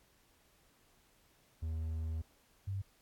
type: tone pair in turn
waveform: triangle / sine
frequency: 80 / 97.74 Hz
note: D#2 / G2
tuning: +49 / -5 cents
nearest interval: minor third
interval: 346 cents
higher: second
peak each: -33 / -35 dBFS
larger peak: first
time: 1.62-2.22 / 2.67-2.82 s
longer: first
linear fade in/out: 10 ms
effects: pink hiss -69 dBFS RMS until 3.01 s + AAC 64 kbps